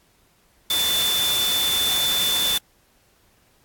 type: tone in noise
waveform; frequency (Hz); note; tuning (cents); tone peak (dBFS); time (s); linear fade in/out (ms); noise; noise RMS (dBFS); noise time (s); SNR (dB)
sine; 3520; A7; 0; -20; 0.7-2.58; 5; white; -25; 0.7-2.58; +2
effects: pink hiss -60 dBFS RMS until 3.64 s + AAC 64 kbps